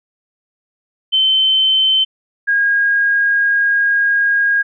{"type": "tone pair in turn", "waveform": "sine", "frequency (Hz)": [3080, 1631.6], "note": ["G7", "G#6"], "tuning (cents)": [-31, -31], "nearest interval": "major seventh", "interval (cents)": 1100, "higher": "first", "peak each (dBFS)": [-10, -11], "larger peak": "first", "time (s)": [[1.12, 2.05], [2.47, 4.63]], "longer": "second", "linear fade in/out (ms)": 20, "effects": []}